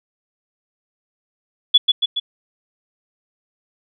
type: tone with echo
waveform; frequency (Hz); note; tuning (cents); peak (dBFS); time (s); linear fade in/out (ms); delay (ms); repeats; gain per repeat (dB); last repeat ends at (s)
sine; 3415; G#7; +48; -6; 1.74-1.78; 10; 140; 3; -4; 2.2
effects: none